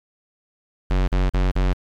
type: tone bursts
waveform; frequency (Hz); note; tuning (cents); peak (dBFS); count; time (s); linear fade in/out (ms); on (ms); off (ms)
square; 46.25; F#1; 0; -17; 4; 0.9-1.734; 10; 180; 38
effects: low-pass 4000 Hz 12 dB/octave + 8-bit